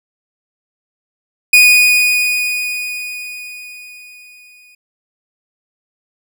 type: tone with exponential decay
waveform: 40% pulse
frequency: 2473 Hz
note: D#7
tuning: 11 cents flat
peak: -3 dBFS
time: 1.53-4.75 s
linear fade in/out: 5 ms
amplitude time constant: 700 ms
effects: none